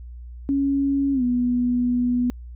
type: tone with pitch glide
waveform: sine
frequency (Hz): 277.2 to 245.5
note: C#4 to B3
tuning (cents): 0 to -10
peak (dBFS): -18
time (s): 0.49-2.3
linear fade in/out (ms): 0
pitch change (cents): -210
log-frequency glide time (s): 1.13-1.23
effects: added 60 Hz sine -35 dBFS peak until 2.55 s